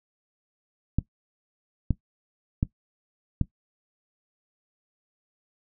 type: clicks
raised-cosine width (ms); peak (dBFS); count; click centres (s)
5; -10; 4; 0.986 / 1.907 / 2.629 / 3.413
effects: noise-tail reverb RT60 0.1 s tail -17 dB re dry